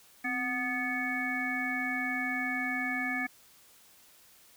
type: harmonic tone with a mistuned harmonic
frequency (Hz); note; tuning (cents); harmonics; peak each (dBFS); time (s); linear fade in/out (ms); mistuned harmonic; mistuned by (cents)
246.9; B3; 0; 1 / 3 / 5 / 7 / 9; -36 / -39 / -44 / -34 / -34; 0.24-3.27; 10; 1; +81
effects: white hiss -59 dBFS RMS until 4.56 s